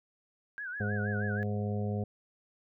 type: tone with vibrato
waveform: sine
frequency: 1568 Hz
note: G6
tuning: in tune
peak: -36 dBFS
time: 0.58-1.43 s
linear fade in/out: 0 ms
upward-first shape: sine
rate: 6.3 Hz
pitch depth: 140 cents each way
type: harmonic tone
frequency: 103.5 Hz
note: G#2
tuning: 5 cents flat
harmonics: 1 / 2 / 4 / 5 / 6 / 7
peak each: -32 / -35 / -40 / -42 / -48 / -45 dBFS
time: 0.8-2.04 s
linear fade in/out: 5 ms
effects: none